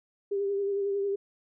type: tone with vibrato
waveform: sine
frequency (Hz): 398.9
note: G4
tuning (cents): +30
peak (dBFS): -26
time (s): 0.31-1.16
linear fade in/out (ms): 10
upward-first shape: sine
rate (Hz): 11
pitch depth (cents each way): 28
effects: none